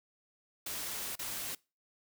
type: noise with dropouts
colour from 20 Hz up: white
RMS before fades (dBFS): -39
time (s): 0.66-1.55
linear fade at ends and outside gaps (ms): 5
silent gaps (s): 1.155-1.191
effects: noise-tail reverb RT60 0.3 s tail -24 dB re dry